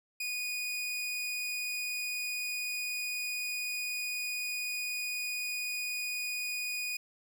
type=tone; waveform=sawtooth; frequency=2469 Hz; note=D#7; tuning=14 cents flat; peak=-30 dBFS; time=0.2-6.97 s; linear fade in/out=5 ms; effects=none